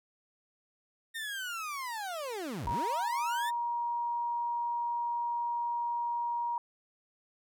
30% pulse linear two-way sweep, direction down then up, 1846 to 37.8 to 1846 Hz, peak -33 dBFS, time 1.14-3.51 s, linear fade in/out 20 ms, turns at 2.69 s
sine tone, 948 Hz, A#5, 29 cents sharp, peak -30 dBFS, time 2.67-6.58 s, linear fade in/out 2 ms
effects none

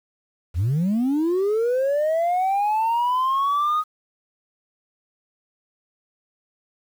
sine linear sweep, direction up, 73.42 to 1255 Hz, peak -16 dBFS, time 0.54-3.84 s, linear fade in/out 50 ms, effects tanh soft clip ceiling -17 dBFS + 8-bit

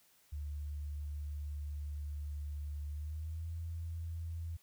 sine tone with pitch glide, 73.42 to 82.89 Hz, D2 to E2, 0 to +10 cents, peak -38 dBFS, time 0.32-4.57 s, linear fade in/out 10 ms, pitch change +210 cents, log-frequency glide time 2.9-3.49 s, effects white hiss -68 dBFS RMS until 4.62 s

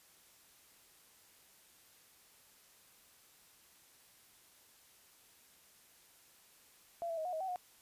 sine tone with pitch steps, 681 / 662 / 632 / 723 / 635 / 760 / 723 Hz, F5 / E5 / D#5 / F#5 / D#5 / F#5 / F#5, -44 / +7 / +27 / -40 / +35 / +46 / -40 cents, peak -36 dBFS, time 7.02-7.559 s, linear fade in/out 0 ms, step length 77 ms, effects white hiss -64 dBFS RMS until 7.81 s + resampled to 32000 Hz

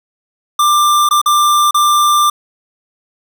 square tone with dropouts, 1187 Hz, D6, 18 cents sharp, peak -9 dBFS, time 0.59-2.3 s, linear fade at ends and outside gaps 5 ms, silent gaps 1.09-1.109 / 1.216-1.259 / 1.71-1.744 s, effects none

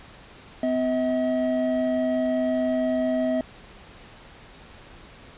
triangle tone pair together, 254.2 / 640.1 Hz, C4 / D#5, -50 / +49 cents, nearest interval octave + major third, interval 1599 cents, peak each -22 dBFS, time 0.63-3.41 s, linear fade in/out 2 ms, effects pink hiss -47 dBFS RMS until 5.37 s + resampled to 8000 Hz

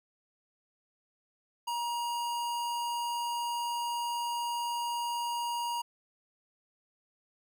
square tone, 949 Hz, A#5, 31 cents sharp, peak -32 dBFS, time 1.67-5.82 s, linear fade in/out 10 ms, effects none

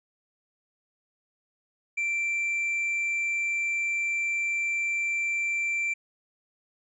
sine tone with tanh clipping, 2349 Hz, D7, in tune, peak -26 dBFS, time 1.97-5.94 s, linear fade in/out 10 ms, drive 3 dB, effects resampled to 22050 Hz

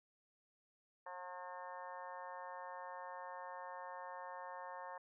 harmonic tone, 180 Hz, F#3, 47 cents flat, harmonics 3 / 4 / 5 / 6 / 7 / 8 / 9 / 10, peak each -53 / -55 / -50 / -52 / -63 / -65 / -60 / -58 dBFS, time 1.06-4.98 s, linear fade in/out 5 ms, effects none

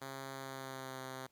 5% pulse tone with pitch glide, 135.1 to 131.25 Hz, C#3 to C3, -44 to +6 cents, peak -32 dBFS, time 0.01-1.27 s, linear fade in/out 10 ms, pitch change -50 cents, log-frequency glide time 0.3-1 s, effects pink hiss -75 dBFS RMS until 1.31 s + high-pass 60 Hz 12 dB/octave

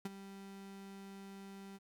35% pulse tone with ADSR envelope, 196 Hz, G3, in tune, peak -34 dBFS, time 0.05-1.79 s, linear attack 5 ms, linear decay 25 ms, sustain -13 dB, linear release 35 ms, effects 12-bit

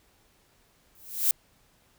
violet noise with exponential growth, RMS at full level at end -19 dBFS, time 0.95-1.31 s, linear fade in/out 2 ms, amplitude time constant 77 ms, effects pink hiss -64 dBFS RMS until 1.98 s

